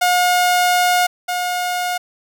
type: tone pair in turn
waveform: sawtooth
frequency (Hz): 718 / 718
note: F5 / F5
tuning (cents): +48 / +48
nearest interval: unison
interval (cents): 0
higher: neither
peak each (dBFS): -9 / -15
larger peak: first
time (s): 0.01-1.07 / 1.28-1.98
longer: first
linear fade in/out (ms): 10
effects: none